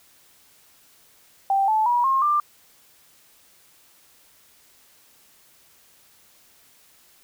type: tone with pitch steps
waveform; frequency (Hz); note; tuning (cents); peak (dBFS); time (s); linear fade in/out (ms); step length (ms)
sine; 784 / 869.9 / 965.2 / 1071 / 1188.3; G5 / A5 / B5 / C6 / D6; 0 / -20 / -40 / +40 / +20; -17; 1.5-2.4; 2; 180
effects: white hiss -56 dBFS RMS until 7.23 s